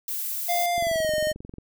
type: noise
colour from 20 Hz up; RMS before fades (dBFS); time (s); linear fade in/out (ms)
violet; -30; 0.08-0.66; 2
type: tone with pitch glide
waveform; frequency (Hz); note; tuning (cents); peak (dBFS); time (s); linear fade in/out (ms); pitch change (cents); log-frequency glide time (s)
square; 698.5 to 615.1; F5 to D#5; 0 to -20; -23; 0.48-1.33; 20; -220; 0.76-1.11
type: click train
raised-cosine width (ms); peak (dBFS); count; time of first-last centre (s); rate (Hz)
3; -26; 19; 0.78-1.584; 22.4
effects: none